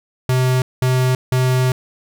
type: tone bursts at uneven times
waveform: square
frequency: 128.2 Hz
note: C3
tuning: 35 cents flat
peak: -14 dBFS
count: 3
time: 0.29-0.62 / 0.82-1.15 / 1.32-1.72 s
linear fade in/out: 2 ms
effects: none